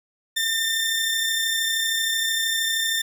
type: tone pair together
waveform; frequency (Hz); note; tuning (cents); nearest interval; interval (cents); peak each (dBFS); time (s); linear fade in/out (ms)
sawtooth; 1806 / 3579; A6 / A7; +45 / +29; octave; 1184; -21; 0.36-3.02; 10
effects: none